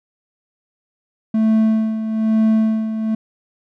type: tone with tremolo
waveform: triangle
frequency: 220 Hz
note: A3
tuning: in tune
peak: -9 dBFS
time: 1.34-3.15 s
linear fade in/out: 5 ms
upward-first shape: sine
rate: 1.1 Hz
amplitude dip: 65%
effects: none